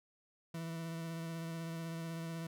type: tone with vibrato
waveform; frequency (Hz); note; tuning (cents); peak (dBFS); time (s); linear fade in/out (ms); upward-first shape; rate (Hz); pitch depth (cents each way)
40% pulse; 164.81; E3; 0; -39; 0.54-2.47; 5; sine; 16; 19
effects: none